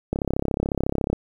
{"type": "click train", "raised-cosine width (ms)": 2, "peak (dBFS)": -9, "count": 35, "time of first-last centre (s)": [0.13, 1.13], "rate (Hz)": 34, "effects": ["8-bit"]}